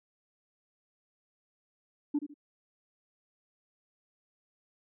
sine tone with echo, 292.4 Hz, D4, 7 cents flat, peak -24 dBFS, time 2.14-2.19 s, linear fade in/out 10 ms, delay 76 ms, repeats 2, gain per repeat -11 dB, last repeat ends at 2.342 s, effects tanh soft clip ceiling -23 dBFS

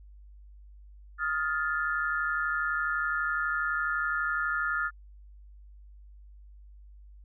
sine tone cluster, 1256 / 1408 / 1743 Hz, D#6 / F6 / A6, +16 / +14 / -17 cents, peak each -33 / -29 / -33 dBFS, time 1.18-4.91 s, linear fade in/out 50 ms, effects added 50 Hz sine -48 dBFS peak until 7.24 s

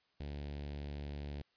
sawtooth tone with notch filter, 72.2 Hz, D2, 29 cents flat, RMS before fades -43 dBFS, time 0.2-1.42 s, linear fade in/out 5 ms, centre 1200 Hz, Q 1, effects white hiss -75 dBFS RMS until 1.56 s + resampled to 11025 Hz

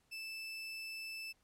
30% pulse tone, 2637 Hz, E7, in tune, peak -40 dBFS, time 0.11-1.33 s, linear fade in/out 20 ms, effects pink hiss -75 dBFS RMS until 1.43 s + low-pass 12000 Hz 12 dB/octave

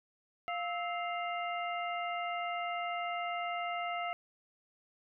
harmonic tone with a mistuned harmonic, 698.5 Hz, F5, in tune, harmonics 1 / 2 / 3 / 4, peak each -36 / -40 / -41 / -45 dBFS, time 0.48-4.13 s, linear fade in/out 0 ms, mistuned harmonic 2, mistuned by -120 cents, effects none

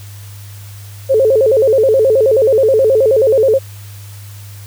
sine tone with vibrato, 483.5 Hz, B4, 37 cents flat, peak -7 dBFS, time 1.09-3.59 s, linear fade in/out 20 ms, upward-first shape square, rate 9.4 Hz, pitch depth 180 cents each way, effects added 101 Hz sine -30 dBFS peak until 4.66 s + white hiss -40 dBFS RMS until 4.66 s

